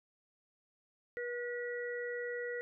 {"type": "harmonic tone", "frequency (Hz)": 483.1, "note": "B4", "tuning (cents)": -38, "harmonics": [1, 3, 4], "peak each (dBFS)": [-38, -47, -42], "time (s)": [1.17, 2.61], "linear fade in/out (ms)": 0, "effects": []}